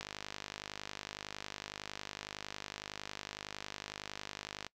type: click train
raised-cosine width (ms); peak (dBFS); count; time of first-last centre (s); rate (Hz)
0.2; -23; 238; 0.01-4.666; 50.9
effects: noise-tail reverb RT60 0.1 s tail -23 dB re dry